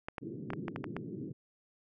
clicks, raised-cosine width 0.5 ms, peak -22 dBFS, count 8, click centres 0.085 / 0.182 / 0.504 / 0.534 / 0.682 / 0.761 / 0.842 / 0.966 s
white band-pass noise, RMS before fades -42 dBFS, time 0.21-1.33 s, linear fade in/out 20 ms, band 110 to 380 Hz, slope 48 dB/octave
effects none

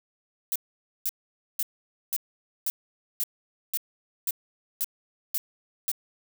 violet noise bursts, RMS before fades -27 dBFS, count 11, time 0.52-5.916 s, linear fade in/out 0 ms, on 36 ms, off 500 ms, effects none

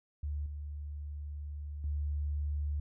sine tone with level steps, 73.42 Hz, D2, in tune, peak -33 / -38 / -31 dBFS, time 0.23-2.8 s, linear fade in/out 5 ms, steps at 0.46 / 1.84 s, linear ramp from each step 2 ms, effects none

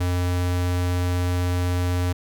square tone, 89.2 Hz, F2, 37 cents sharp, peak -21 dBFS, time 0-2.13 s, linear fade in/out 10 ms, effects none

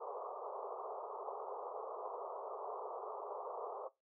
pink band-pass noise, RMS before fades -45 dBFS, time 0-3.89 s, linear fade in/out 20 ms, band 400 to 1200 Hz, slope 96 dB/octave, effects noise-tail reverb RT60 0.2 s tail -18 dB re dry

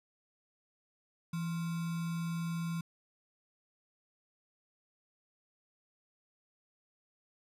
sine tone with sample-and-hold, 167.3 Hz, E3, 26 cents sharp, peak -33 dBFS, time 1.33-2.81 s, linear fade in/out 5 ms, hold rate 1225 Hz, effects resampled to 32000 Hz

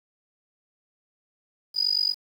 sine tone with amplitude modulation, 4931 Hz, D#8, 16 cents flat, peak -17 dBFS, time 1.74-2.15 s, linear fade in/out 50 ms, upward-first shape sine, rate 48.5 Hz, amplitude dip 100%, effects 8-bit

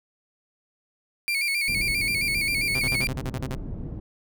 35% pulse tone with vibrato, 2286 Hz, D7, 47 cents flat, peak -21 dBFS, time 1.28-3.07 s, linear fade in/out 0 ms, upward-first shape square, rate 7.5 Hz, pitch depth 64 cents each way
pink low-pass noise, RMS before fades -34 dBFS, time 1.68-4 s, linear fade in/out 5 ms, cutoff 280 Hz, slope 12 dB/octave
sawtooth tone bursts, 130 Hz, C3, 11 cents flat, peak -24 dBFS, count 10, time 2.75-3.548 s, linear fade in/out 0 ms, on 42 ms, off 42 ms
effects none

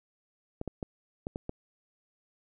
clicks, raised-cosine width 2 ms, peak -21 dBFS, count 6, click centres 0.614 / 0.677 / 0.828 / 1.269 / 1.359 / 1.494 s, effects none

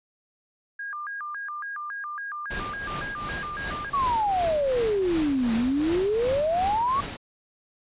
sine tone with vibrato, 1396.9 Hz, F6, in tune, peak -31 dBFS, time 0.79-3.9 s, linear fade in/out 5 ms, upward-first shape square, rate 3.6 Hz, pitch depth 270 cents each way
pink noise with tremolo, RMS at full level -32 dBFS, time 2.5-7.17 s, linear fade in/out 10 ms, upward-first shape triangle, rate 2.7 Hz, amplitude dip 75%
sine exponential two-way sweep, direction down then up, 1156 to 221.9 to 1156 Hz, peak -21 dBFS, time 3.93-7.01 s, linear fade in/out 10 ms, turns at 5.54 s
effects resampled to 8000 Hz

